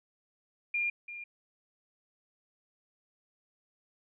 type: tone with echo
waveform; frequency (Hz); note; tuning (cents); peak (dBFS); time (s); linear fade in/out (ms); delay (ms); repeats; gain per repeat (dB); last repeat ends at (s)
sine; 2405; D7; +41; -28; 0.74-0.9; 5; 340; 1; -12; 1.24
effects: none